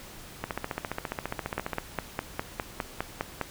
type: two click trains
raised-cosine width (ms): 0.5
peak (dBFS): -13 / -15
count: 10 / 20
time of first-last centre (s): 1.58-3.413 / 0.44-1.733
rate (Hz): 4.91 / 14.7
effects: pink hiss -46 dBFS RMS until 3.5 s